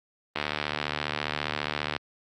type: click train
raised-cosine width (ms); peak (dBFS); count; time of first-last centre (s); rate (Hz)
0.3; -11; 121; 0.36-1.964; 74.8
effects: high-pass 80 Hz 12 dB/octave + Opus 24 kbps